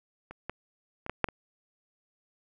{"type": "clicks", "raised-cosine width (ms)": 0.5, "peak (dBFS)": [-28, -19, -24, -16, -8, -24], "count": 6, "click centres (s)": [0.31, 0.496, 1.064, 1.096, 1.243, 1.287], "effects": []}